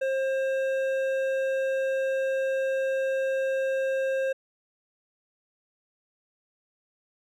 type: tone with hard clipping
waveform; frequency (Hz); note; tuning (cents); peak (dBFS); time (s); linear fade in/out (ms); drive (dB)
triangle; 533; C5; +32; -26; 0.01-4.33; 10; 13
effects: none